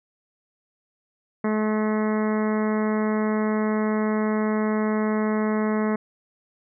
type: harmonic tone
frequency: 214.9 Hz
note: A3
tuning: 41 cents flat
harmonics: 1 / 2 / 3 / 4 / 5 / 6 / 7 / 8 / 9 / 10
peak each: -22 / -27 / -32 / -36 / -34 / -38 / -41 / -41 / -39 / -43 dBFS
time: 1.44-5.96 s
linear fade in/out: 5 ms
effects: none